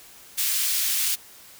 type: high-pass noise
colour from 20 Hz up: white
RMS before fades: -24 dBFS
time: 0.37-1.16 s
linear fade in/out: 20 ms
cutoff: 2300 Hz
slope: 12 dB/octave
effects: white hiss -48 dBFS RMS until 1.59 s